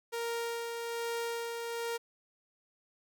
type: tone with tremolo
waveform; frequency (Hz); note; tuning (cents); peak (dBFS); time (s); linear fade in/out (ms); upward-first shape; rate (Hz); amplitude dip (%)
sawtooth; 466.2; A#4; 0; -29; 0.12-1.98; 20; sine; 1.2; 35
effects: none